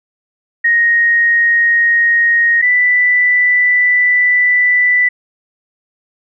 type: tone pair in turn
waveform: sine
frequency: 1870 / 1981.2 Hz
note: A#6 / B6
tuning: +5 / +5 cents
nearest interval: minor second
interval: 100 cents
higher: second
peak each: -8 dBFS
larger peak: neither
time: 0.64-2.62 / 2.62-5.09 s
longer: second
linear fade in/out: 10 ms
effects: none